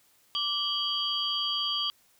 sine tone cluster, 1167 / 2973 / 3237 / 4683 Hz, D6 / F#7 / G#7 / D8, -11 / +8 / -45 / -6 cents, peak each -36 / -34 / -29 / -35 dBFS, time 0.35-1.9 s, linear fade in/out 0 ms, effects white hiss -64 dBFS RMS until 2.19 s

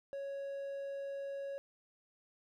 triangle tone, 554.4 Hz, C#5, in tune, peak -37 dBFS, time 0.13-1.58 s, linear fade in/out 0 ms, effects none

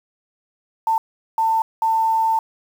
sine tone bursts at uneven times, 895 Hz, A5, 29 cents sharp, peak -15 dBFS, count 3, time 0.87-0.98 / 1.38-1.62 / 1.82-2.39 s, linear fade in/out 2 ms, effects 7-bit

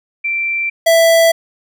sine / square tone pair in turn, 2349 / 661.6 Hz, D7 / E5, 0 / +6 cents, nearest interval octave + minor seventh, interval 2194 cents, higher first, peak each -15 / -8 dBFS, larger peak second, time 0.24-0.7 / 0.86-1.32 s, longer neither, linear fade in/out 10 ms, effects none

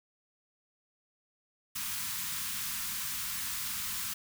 white band-stop noise, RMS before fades -36 dBFS, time 1.75-4.14 s, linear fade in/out 10 ms, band 240 to 960 Hz, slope 48 dB/octave, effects none

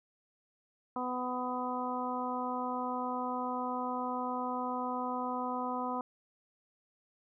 harmonic tone, 250.4 Hz, B3, 24 cents sharp, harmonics 1 / 2 / 3 / 4 / 5, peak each -38 / -41 / -39 / -37 / -41 dBFS, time 0.96-6.01 s, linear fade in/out 2 ms, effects none

